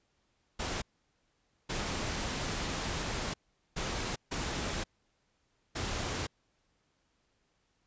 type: noise bursts at uneven times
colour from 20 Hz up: pink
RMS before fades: -35 dBFS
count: 5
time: 0.59-0.82 / 1.69-3.34 / 3.76-4.16 / 4.31-4.84 / 5.75-6.27 s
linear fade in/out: 10 ms
effects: pink hiss -75 dBFS RMS until 7.86 s + resampled to 16000 Hz